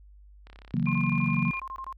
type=click train; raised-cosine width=0.3 ms; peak=-33 dBFS; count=38; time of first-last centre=0.47-1.571 s; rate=33.6 Hz
type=chord; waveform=sine; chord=F# dominant seventh; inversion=second; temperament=equal; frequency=138.59 / 164.81 / 185 / 233.1 Hz; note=C#3 / E3 / F#3 / A#3; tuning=0 / 0 / 0 / 0 cents; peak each=-29 dBFS; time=0.74-1.51 s; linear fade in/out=2 ms
type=tone; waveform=sine; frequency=2411 Hz; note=D7; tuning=45 cents sharp; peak=-31 dBFS; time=0.86-1.6 s; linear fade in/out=5 ms
type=tone bursts; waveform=sine; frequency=1061 Hz; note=C6; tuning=24 cents sharp; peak=-34 dBFS; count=13; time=0.87-1.926 s; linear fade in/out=0 ms; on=60 ms; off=23 ms
effects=added 50 Hz sine -49 dBFS peak until 1.97 s